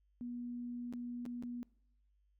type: tone with dropouts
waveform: sine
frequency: 242.1 Hz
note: B3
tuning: 34 cents flat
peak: -40 dBFS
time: 0.21-1.63 s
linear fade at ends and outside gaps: 0 ms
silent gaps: 0.926-0.936 / 1.254-1.262 / 1.425-1.435 s
effects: noise-tail reverb RT60 0.7 s tail -23 dB re dry + added 50 Hz sine -70 dBFS peak until 2.39 s